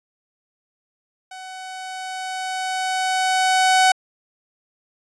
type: tone with level ramp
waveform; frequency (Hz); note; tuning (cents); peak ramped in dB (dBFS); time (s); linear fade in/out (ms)
sawtooth; 750; F#5; +23; -31 to -8; 1.31-3.92; 5
effects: resampled to 22050 Hz